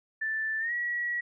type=tone with pitch glide; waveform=sine; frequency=1763 to 1922.6 Hz; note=A6 to B6; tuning=+3 to -47 cents; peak=-28 dBFS; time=0.21-1.21 s; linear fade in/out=10 ms; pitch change=+150 cents; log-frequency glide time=0.59-0.73 s; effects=none